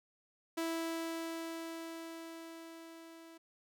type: tone with level ramp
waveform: sawtooth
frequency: 329.1 Hz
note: E4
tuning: 3 cents flat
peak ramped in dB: -30 to -49 dBFS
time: 0.57-3.38 s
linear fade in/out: 10 ms
effects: none